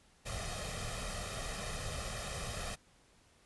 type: noise with comb filter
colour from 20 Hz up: pink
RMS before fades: -40 dBFS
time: 0.25-2.76 s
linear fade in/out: 20 ms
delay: 1.6 ms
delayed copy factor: +0.75
effects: pink hiss -66 dBFS RMS until 3.45 s + resampled to 24000 Hz